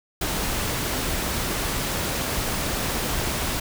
pink noise, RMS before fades -26 dBFS, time 0.21-3.6 s, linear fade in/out 5 ms, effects none

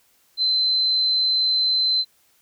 sine tone, 4071 Hz, C8, 48 cents flat, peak -17 dBFS, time 0.37-2.05 s, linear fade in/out 50 ms, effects white hiss -61 dBFS RMS until 2.41 s

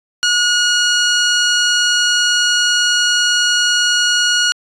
15% pulse tone, 1446 Hz, F#6, 40 cents flat, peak -5 dBFS, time 0.23-4.52 s, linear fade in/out 0 ms, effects resampled to 24000 Hz

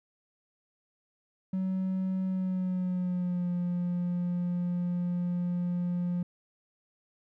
triangle tone with pitch glide, 188 to 176.43 Hz, F#3 to F3, +28 to +18 cents, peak -25 dBFS, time 1.53-6.23 s, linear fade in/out 5 ms, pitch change -110 cents, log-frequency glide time 2.25-3.51 s, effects tanh soft clip ceiling -21 dBFS

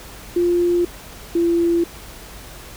sine tone pair in turn, 349.2 / 340.2 Hz, F4 / F4, 0 / -45 cents, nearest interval unison, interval 45 cents, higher first, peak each -14 dBFS, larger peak neither, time 0.36-0.85 / 1.35-1.84 s, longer neither, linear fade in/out 5 ms, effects added 50 Hz sine -41 dBFS peak until 2.76 s + pink hiss -39 dBFS RMS until 2.76 s

